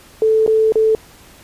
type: tone with dropouts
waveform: sine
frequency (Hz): 439.4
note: A4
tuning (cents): -2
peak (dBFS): -10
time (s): 0.22-0.95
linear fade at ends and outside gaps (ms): 1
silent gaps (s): 0.464-0.477 / 0.722-0.756
effects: pink hiss -44 dBFS RMS until 1.43 s + resampled to 32000 Hz